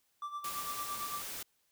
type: tone with tremolo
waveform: triangle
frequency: 1172 Hz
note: D6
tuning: 4 cents flat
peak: -34 dBFS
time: 0.22-1.22 s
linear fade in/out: 2 ms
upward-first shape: sine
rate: 8.9 Hz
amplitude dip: 70%
type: noise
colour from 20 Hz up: white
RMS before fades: -42 dBFS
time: 0.44-1.43 s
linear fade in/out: 5 ms
effects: white hiss -75 dBFS RMS until 1.71 s